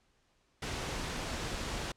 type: noise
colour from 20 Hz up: pink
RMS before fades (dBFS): -37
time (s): 0.62-1.92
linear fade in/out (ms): 5
effects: pink hiss -72 dBFS RMS until 1.96 s + low-pass 7000 Hz 12 dB/octave